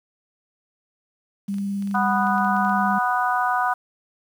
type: tone with vibrato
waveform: sine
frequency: 199.2 Hz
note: G3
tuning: 28 cents sharp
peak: -23 dBFS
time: 1.48-2.99 s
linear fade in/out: 10 ms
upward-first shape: sine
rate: 19 Hz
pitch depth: 15 cents each way
type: clicks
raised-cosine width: 0.2 ms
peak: -28 dBFS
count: 12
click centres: 1.542 / 1.584 / 1.824 / 1.874 / 1.912 / 1.952 / 2.27 / 2.381 / 2.447 / 2.566 / 2.649 / 2.695 s
type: harmonic tone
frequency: 246.9 Hz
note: B3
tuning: in tune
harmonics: 3 / 4 / 5 / 6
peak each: -23 / -24 / -25 / -26 dBFS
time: 1.94-3.74 s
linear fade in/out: 10 ms
effects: 8-bit